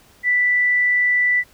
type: tone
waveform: sine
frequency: 1975.5 Hz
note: B6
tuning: in tune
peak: -14 dBFS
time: 0.23-1.44 s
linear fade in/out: 50 ms
effects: pink hiss -52 dBFS RMS until 1.53 s